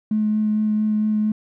triangle tone with vibrato, 213.8 Hz, A3, 49 cents flat, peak -13 dBFS, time 0.11-1.32 s, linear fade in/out 5 ms, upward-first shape sine, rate 4.4 Hz, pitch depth 10 cents each way, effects tanh soft clip ceiling -15 dBFS

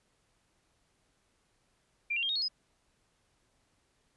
sine tone with pitch steps, 2378 / 2763 / 3211 / 3731 / 4336 / 5039 Hz, D7 / F7 / G7 / A#7 / C#8 / D#8, +21 / -19 / +41 / +1 / -39 / +21 cents, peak -29 dBFS, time 2.1-2.484 s, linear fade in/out 10 ms, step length 64 ms, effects pink hiss -73 dBFS RMS until 4.16 s + resampled to 24000 Hz

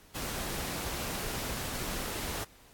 pink noise, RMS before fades -36 dBFS, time 0.14-2.45 s, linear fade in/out 20 ms, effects pink hiss -58 dBFS RMS until 2.73 s + AAC 64 kbps

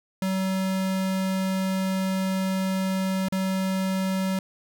square tone with dropouts, 189.8 Hz, F#3, 44 cents sharp, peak -24 dBFS, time 0.22-4.39 s, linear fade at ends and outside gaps 2 ms, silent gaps 3.285-3.323 s, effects none

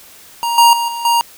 square tone with level steps, 938 Hz, A#5, 11 cents sharp, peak -16 / -6 / -16 / -22 / -11 dBFS, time 0.43-1.21 s, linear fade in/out 0 ms, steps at 0.58 / 0.73 / 0.88 / 1.05 s, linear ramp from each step 2 ms, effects white hiss -41 dBFS RMS until 1.37 s

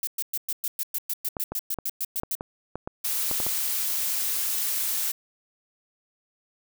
violet noise bursts, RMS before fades -28 dBFS, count 16, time 0.03-2.352 s, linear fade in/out 2 ms, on 42 ms, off 110 ms
clicks, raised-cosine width 1 ms, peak -18 dBFS, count 10, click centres 1.368 / 1.52 / 1.787 / 2.234 / 2.409 / 2.756 / 2.875 / 3.313 / 3.402 / 3.466 s
blue noise, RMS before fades -27 dBFS, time 3.04-5.12 s, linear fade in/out 10 ms
effects none

